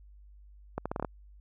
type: accelerating click train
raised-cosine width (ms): 1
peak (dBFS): -18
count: 7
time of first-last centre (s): 0.78-1.048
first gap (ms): 76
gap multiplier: 0.78
effects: added 50 Hz sine -51 dBFS peak until 1.4 s